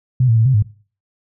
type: tone with pitch steps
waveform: sine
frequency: 127.2 / 113.6 / 111.9 / 131.9 / 105 Hz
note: C3 / A#2 / A2 / C3 / G#2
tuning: -48 / -44 / +30 / +14 / +19 cents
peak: -10 dBFS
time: 0.2-0.625 s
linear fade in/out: 5 ms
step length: 85 ms
effects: noise-tail reverb RT60 0.4 s tail -20 dB re dry